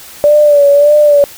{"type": "tone with vibrato", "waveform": "sine", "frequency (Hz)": 582, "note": "D5", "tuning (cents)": -16, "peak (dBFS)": -3, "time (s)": [0.24, 1.24], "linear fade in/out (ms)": 0, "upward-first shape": "sine", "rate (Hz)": 1.7, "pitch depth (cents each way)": 47, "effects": ["white hiss -33 dBFS RMS until 1.37 s"]}